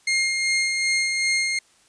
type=tone with tremolo; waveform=sawtooth; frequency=2129 Hz; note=C7; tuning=30 cents sharp; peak=-15 dBFS; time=0.07-1.59 s; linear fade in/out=5 ms; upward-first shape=sine; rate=2.6 Hz; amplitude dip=35%; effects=white hiss -58 dBFS RMS until 1.88 s + resampled to 22050 Hz